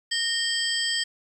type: tone cluster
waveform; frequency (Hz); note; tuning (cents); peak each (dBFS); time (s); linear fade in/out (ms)
sine; 1848 / 3179 / 4667 / 5180 / 7970; A#6 / G7 / D8 / E8 / B8; -16 / +24 / -12 / -31 / +15; -29 / -28 / -30 / -31 / -34; 0.11-1.04; 10
effects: 9-bit